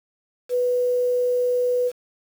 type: tone with quantisation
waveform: sine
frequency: 493.9 Hz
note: B4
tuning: in tune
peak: -18 dBFS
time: 0.49-1.92 s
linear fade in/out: 50 ms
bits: 7
effects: none